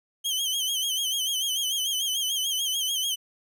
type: tone with vibrato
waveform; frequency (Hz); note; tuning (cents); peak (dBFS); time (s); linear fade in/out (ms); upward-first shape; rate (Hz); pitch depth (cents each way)
sawtooth; 3136; G7; 0; -22; 0.24-3.16; 20; sine; 6.8; 84
effects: none